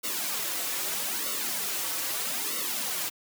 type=noise with flanger; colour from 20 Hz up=white; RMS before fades=-31 dBFS; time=0.03-3.1 s; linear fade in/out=20 ms; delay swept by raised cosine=1.2 to 5 ms; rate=0.79 Hz; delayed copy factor=-0.8; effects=high-pass 200 Hz 12 dB/octave